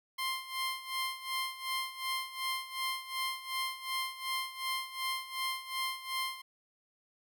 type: tone with tremolo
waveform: 15% pulse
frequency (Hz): 1051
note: C6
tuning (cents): +7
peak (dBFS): -25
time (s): 0.18-6.42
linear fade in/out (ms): 10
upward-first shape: sine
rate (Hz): 2.7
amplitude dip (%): 80
effects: none